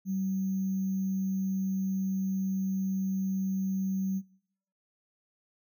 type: tone with sample-and-hold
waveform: sine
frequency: 191.1 Hz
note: G3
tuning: 44 cents flat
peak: -28 dBFS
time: 0.05-4.22 s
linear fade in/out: 50 ms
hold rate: 6300 Hz
effects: noise-tail reverb RT60 0.7 s tail -22 dB re dry